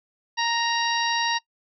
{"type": "harmonic tone with a mistuned harmonic", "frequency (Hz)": 932.3, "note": "A#5", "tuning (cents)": 0, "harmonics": [1, 2, 3, 4, 5, 6], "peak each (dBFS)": [-25, -28, -30, -31, -32, -33], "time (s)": [0.37, 1.39], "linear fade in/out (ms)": 20, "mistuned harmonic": 4, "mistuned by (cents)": 46, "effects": ["noise-tail reverb RT60 0.1 s tail -22 dB re dry"]}